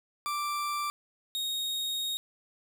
40% pulse tone pair in turn, 1174.7 / 3737 Hz, D6 / A#7, 0 / +4 cents, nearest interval octave + minor sixth, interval 2004 cents, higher second, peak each -29 / -29 dBFS, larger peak neither, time 0.26-0.9 / 1.35-2.17 s, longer second, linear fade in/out 0 ms, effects none

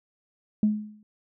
sine tone with exponential decay, 211.7 Hz, G#3, 33 cents sharp, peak -15 dBFS, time 0.63-1.03 s, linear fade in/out 2 ms, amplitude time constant 86 ms, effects tanh soft clip ceiling -12 dBFS

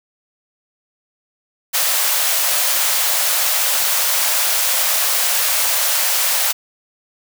white high-pass noise, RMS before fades -17 dBFS, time 1.73-6.53 s, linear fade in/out 20 ms, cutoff 500 Hz, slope 96 dB/octave, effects none

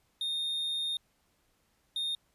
triangle tone bursts at uneven times, 3672 Hz, A#7, 27 cents flat, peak -29 dBFS, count 2, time 0.21-0.97 / 1.96-2.15 s, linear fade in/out 2 ms, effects pink hiss -72 dBFS RMS until 2.34 s + resampled to 32000 Hz

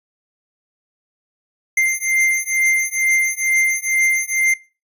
square beating tone pair, 2093 / 2095.2 Hz, C7 / C7, 0 / +2 cents, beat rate 2.2 Hz, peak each -19 dBFS, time 1.77-4.54 s, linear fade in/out 5 ms, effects noise-tail reverb RT60 0.3 s tail -19 dB re dry + resampled to 32000 Hz

